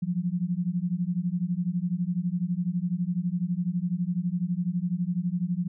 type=beating tone pair; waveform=sine; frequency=170.9 / 182.9 Hz; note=F3 / F#3; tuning=-37 / -20 cents; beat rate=12 Hz; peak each=-28 dBFS; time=0.02-5.68 s; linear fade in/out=10 ms; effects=none